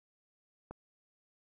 click, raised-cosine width 1 ms, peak -30 dBFS, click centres 0.71 s, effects none

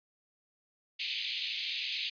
white band-pass noise, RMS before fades -36 dBFS, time 0.99-2.1 s, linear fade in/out 10 ms, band 2300 to 4400 Hz, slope 48 dB/octave, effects resampled to 11025 Hz

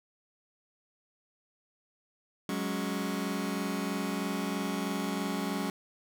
sawtooth chord, F# suspended second, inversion none, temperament just, 185 / 208.1 / 277.5 Hz, F#3 / G#3 / C#4, 0 / +4 / +2 cents, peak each -31 dBFS, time 2.49-5.7 s, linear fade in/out 2 ms, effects none

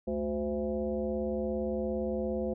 sine tone with frequency modulation, 366.3 Hz, F#4, 17 cents flat, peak -29 dBFS, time 0.07-2.54 s, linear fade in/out 10 ms, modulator 150 Hz, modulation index 1.6, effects none

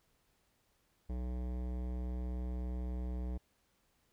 sine tone with hard clipping, 61.74 Hz, B1, in tune, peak -38 dBFS, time 1.09-3.38 s, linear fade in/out 10 ms, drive 17 dB, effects pink hiss -75 dBFS RMS until 4.12 s

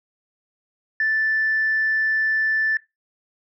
sine tone, 1760 Hz, A6, in tune, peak -17 dBFS, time 1-2.77 s, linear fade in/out 2 ms, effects noise-tail reverb RT60 0.2 s tail -20 dB re dry + tanh soft clip ceiling -13 dBFS

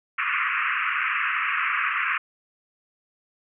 pink band-pass noise, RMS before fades -25 dBFS, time 0.18-2.18 s, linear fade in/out 5 ms, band 1100 to 2700 Hz, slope 96 dB/octave, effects none

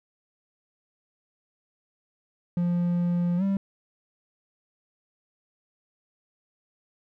triangle tone with pitch glide, 174.61 to 195.99 Hz, F3 to G3, 0 to 0 cents, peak -20 dBFS, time 2.57-3.57 s, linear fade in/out 2 ms, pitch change +200 cents, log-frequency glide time 3.37-3.43 s, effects none

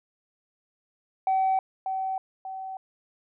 sine tone with echo, 763 Hz, G5, 47 cents flat, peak -19 dBFS, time 1.27-1.59 s, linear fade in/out 2 ms, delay 590 ms, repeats 2, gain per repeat -7 dB, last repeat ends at 2.77 s, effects tanh soft clip ceiling -18 dBFS

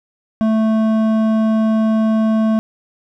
sine tone with hard clipping, 220 Hz, A3, in tune, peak -14 dBFS, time 0.41-2.59 s, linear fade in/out 0 ms, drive 10 dB, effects none

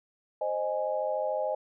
sine chord, Ab major, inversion first, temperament equal with one note detuned, 523.3 / 616.9 / 830.6 Hz, C5 / Eb5 / Ab5, 0 / -15 / 0 cents, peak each -32 / -30 / -34 dBFS, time 0.41-1.55 s, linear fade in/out 5 ms, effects none

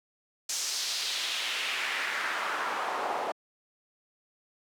pink noise with band-pass filter sweep, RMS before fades -32 dBFS, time 0.49-3.32 s, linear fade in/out 5 ms, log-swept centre 6400 to 720 Hz, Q 1.8, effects high-pass 300 Hz 12 dB/octave

